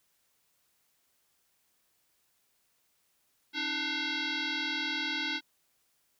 sine tone with frequency modulation, 880 Hz, A5, in tune, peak -30 dBFS, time 3.53-5.41 s, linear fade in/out 50 ms, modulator 600 Hz, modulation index 6.1, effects white hiss -73 dBFS RMS until 6.19 s

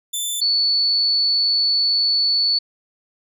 15% pulse / sine tone pair in turn, 3531 / 4449 Hz, A7 / C#8, +5 / +5 cents, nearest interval major third, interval 400 cents, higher second, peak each -15 dBFS, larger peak neither, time 0.13-0.41 / 0.41-2.59 s, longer second, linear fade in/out 10 ms, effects none

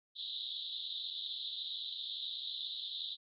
pink band-pass noise, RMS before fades -42 dBFS, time 0.15-3.17 s, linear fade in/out 50 ms, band 3400 to 4000 Hz, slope 96 dB/octave, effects none

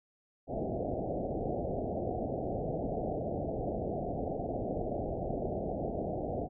white low-pass noise, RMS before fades -35 dBFS, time 0.47-6.49 s, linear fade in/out 50 ms, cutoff 750 Hz, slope 96 dB/octave, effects none

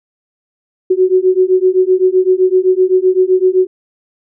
sine beating tone pair, 367.5 / 375.3 Hz, F#4 / F#4, -12 / +25 cents, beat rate 7.8 Hz, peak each -11 dBFS, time 0.9-3.67 s, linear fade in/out 10 ms, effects none

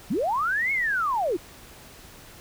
sine linear two-way sweep, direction up then down, 155.56 to 2217 to 301.8 Hz, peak -22 dBFS, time 0.1-1.37 s, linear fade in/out 10 ms, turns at 0.72 s, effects pink hiss -47 dBFS RMS until 2.4 s

